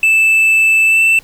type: tone with pitch glide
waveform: triangle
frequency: 2637 to 2663 Hz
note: E7 to E7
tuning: 0 to +17 cents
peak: -6 dBFS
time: 0.03-1.19 s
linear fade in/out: 2 ms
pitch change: +17 cents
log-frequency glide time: 0.86-1.01 s
effects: pink hiss -45 dBFS RMS until 1.23 s